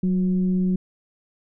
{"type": "tone with frequency modulation", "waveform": "sine", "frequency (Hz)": 185, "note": "F#3", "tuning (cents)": 0, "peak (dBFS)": -18, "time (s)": [0.03, 0.76], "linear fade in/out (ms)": 5, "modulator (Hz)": 177, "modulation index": 0.37, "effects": []}